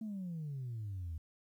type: exponential sweep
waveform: sine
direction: down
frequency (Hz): 224.8 to 77.78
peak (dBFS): -37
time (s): 0.01-1.18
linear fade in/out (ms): 5
effects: tanh soft clip ceiling -36 dBFS + 12-bit